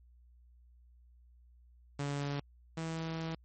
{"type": "tone pair in turn", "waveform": "sawtooth", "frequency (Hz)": [142.5, 162.63], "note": ["C#3", "E3"], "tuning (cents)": [48, -23], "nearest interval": "major second", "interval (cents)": 229, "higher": "second", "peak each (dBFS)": [-30, -32], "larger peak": "first", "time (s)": [[1.99, 2.4], [2.77, 3.35]], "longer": "second", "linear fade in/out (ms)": 5, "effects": ["added 60 Hz sine -58 dBFS peak until 3.44 s", "MP3 32 kbps"]}